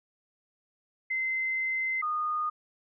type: tone pair in turn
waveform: sine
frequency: 2066 / 1228.5 Hz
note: C7 / D#6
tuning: -22 / -22 cents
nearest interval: major sixth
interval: 900 cents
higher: first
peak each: -27 dBFS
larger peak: neither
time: 1.1-2.02 / 2.02-2.5 s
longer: first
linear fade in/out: 10 ms
effects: none